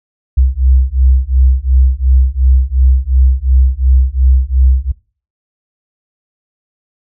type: beating tone pair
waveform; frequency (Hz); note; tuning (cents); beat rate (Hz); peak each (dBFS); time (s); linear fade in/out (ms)
sine; 63.4 / 66.2; B1 / C2; +46 / +21; 2.8; -10; 0.37-4.92; 10
effects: noise-tail reverb RT60 0.4 s tail -22 dB re dry